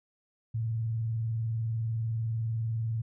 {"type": "tone with vibrato", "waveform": "sine", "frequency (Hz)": 113.2, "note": "A2", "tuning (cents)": 50, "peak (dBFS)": -28, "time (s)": [0.54, 3.02], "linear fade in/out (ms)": 10, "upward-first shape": "sine", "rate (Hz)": 20, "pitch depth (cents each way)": 100, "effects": []}